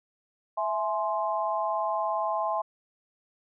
sine chord, E augmented, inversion none, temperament equal with one note detuned, 659.3 / 842.2 / 1046.5 Hz, E5 / G#5 / B#5, 0 / +24 / 0 cents, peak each -30 dBFS, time 0.57-2.62 s, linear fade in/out 10 ms, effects none

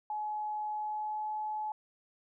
sine tone with pitch glide, 848 to 854.9 Hz, G#5 to G#5, +36 to +50 cents, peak -33 dBFS, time 0.1-1.72 s, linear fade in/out 2 ms, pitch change +14 cents, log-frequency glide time 0.69-1.31 s, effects none

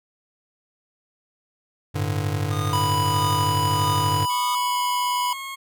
square chord, G suspended second, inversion none, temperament just, 98 / 110.25 / 147 Hz, G2 / A2 / D3, 0 / +4 / +2 cents, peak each -26 / -30 / -28 dBFS, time 1.94-4.26 s, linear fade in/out 20 ms
square tone with tremolo, 1224 Hz, D#6, 29 cents flat, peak -29 dBFS, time 2.51-4.55 s, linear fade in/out 2 ms, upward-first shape triangle, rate 1.6 Hz, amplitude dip 100%
square tone, 987.8 Hz, B5, in tune, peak -22 dBFS, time 2.73-5.33 s, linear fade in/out 2 ms
20% pulse tone with pitch glide, 1101 to 1085.8 Hz, C#6 to C#6, -12 to -36 cents, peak -26 dBFS, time 4.29-5.56 s, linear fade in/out 20 ms, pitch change -24 cents, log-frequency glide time 4.67-4.78 s
effects none

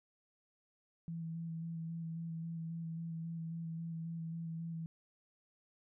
sine tone with vibrato, 164.81 Hz, E3, in tune, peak -39 dBFS, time 1.08-4.86 s, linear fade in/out 0 ms, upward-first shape square, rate 3.7 Hz, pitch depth 15 cents each way, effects none

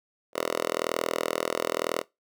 5% pulse tone with high-pass filter, 40.98 Hz, E1, 9 cents flat, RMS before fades -29 dBFS, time 0.33-2.04 s, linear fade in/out 50 ms, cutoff 550 Hz, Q 1.8, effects noise-tail reverb RT60 0.2 s tail -21 dB re dry

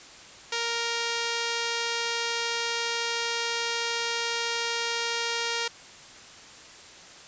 5% pulse tone, 466.2 Hz, A#4, in tune, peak -15 dBFS, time 0.52-5.68 s, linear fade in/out 5 ms, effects white hiss -47 dBFS RMS until 7.27 s + resampled to 16000 Hz

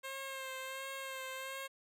10% pulse tone with vibrato, 532 Hz, C5, 29 cents sharp, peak -33 dBFS, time 0.03-1.68 s, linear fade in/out 20 ms, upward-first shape sine, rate 1.4 Hz, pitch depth 27 cents each way, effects none

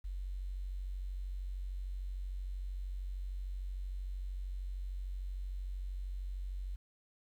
sine tone with quantisation, 46.56 Hz, F#1, 12 cents sharp, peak -37 dBFS, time 0.04-6.76 s, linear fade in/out 10 ms, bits 11, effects none

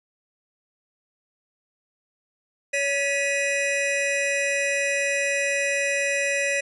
square tone cluster, 562 / 1954 / 2503 Hz, C#5 / B6 / D#7, +24 / -19 / +10 cents, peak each -27 dBFS, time 2.73-6.61 s, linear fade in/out 10 ms, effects resampled to 24000 Hz

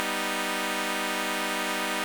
5% pulse chord, G augmented, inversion none, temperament equal, 196 / 246.9 / 311.1 Hz, G3 / B3 / D#4, 0 / 0 / 0 cents, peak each -21 / -21 / -19 dBFS, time 0-2.04 s, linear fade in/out 0 ms, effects 7-bit

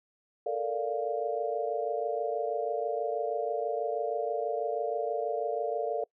sine chord, Bb major seventh, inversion third, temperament equal, 440 / 466.2 / 587.3 / 698.5 Hz, A4 / Bb4 / D5 / F5, 0 / 0 / 0 / 0 cents, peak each -34 dBFS, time 0.46-6.04 s, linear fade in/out 5 ms, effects noise-tail reverb RT60 0.1 s tail -25 dB re dry

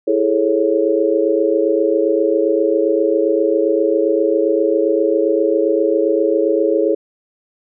sine chord, A major seventh, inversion second, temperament just, 330 / 412.5 / 440 / 550 Hz, E4 / G#4 / A4 / C#5, +2 / -12 / 0 / -14 cents, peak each -18 dBFS, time 0.07-6.95 s, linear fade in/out 10 ms, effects none

